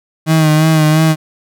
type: tone with vibrato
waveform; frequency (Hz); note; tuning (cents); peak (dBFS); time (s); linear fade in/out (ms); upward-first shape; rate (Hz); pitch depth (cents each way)
35% pulse; 156.6; D#3; +11; -6; 0.26-1.16; 50; sine; 2.9; 39
effects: none